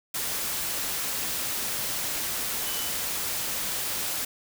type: tone in noise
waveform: sine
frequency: 2987 Hz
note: F#7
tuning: 16 cents sharp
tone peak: -38 dBFS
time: 2.66-2.89 s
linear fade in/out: 5 ms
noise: white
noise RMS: -30 dBFS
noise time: 0.14-4.25 s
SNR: -11 dB
effects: none